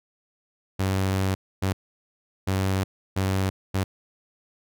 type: tone bursts at uneven times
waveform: sawtooth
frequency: 95.6 Hz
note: G2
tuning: 43 cents flat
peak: -18 dBFS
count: 5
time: 0.79-1.35 / 1.62-1.73 / 2.47-2.84 / 3.16-3.5 / 3.74-3.84 s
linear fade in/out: 10 ms
effects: none